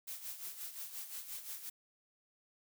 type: noise with tremolo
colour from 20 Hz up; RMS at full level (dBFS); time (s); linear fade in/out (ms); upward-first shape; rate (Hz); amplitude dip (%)
blue; -43; 0.07-1.7; 10; sine; 5.7; 65
effects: none